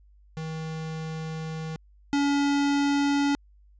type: tone pair in turn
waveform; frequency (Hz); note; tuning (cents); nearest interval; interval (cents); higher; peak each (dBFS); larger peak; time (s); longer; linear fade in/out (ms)
square; 159.2 / 283.7; D#3 / C#4; +40 / +40; minor seventh; 1000; second; -32 / -22; second; 0.37-1.76 / 2.13-3.35; first; 0
effects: added 50 Hz sine -53 dBFS peak until 3.79 s + resampled to 16000 Hz